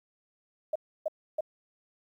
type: tone bursts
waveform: sine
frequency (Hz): 622.3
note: D#5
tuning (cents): 0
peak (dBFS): -26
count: 3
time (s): 0.73-1.408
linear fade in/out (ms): 5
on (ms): 26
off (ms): 300
effects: 11-bit